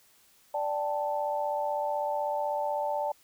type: chord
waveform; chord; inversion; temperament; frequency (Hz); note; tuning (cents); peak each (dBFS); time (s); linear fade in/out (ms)
sine; D suspended fourth; none; equal; 587.3 / 784 / 880; D5 / G5 / A5; 0 / 0 / 0; -31 / -35 / -31; 0.54-3.12; 5
effects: white hiss -62 dBFS RMS until 3.23 s